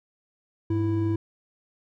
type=tone pair together; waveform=triangle; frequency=102.09 / 329.4 Hz; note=G#2 / E4; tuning=-29 / -1 cents; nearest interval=octave + minor sixth; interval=2028 cents; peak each=-23 dBFS; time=0.7-1.16 s; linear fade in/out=5 ms; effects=none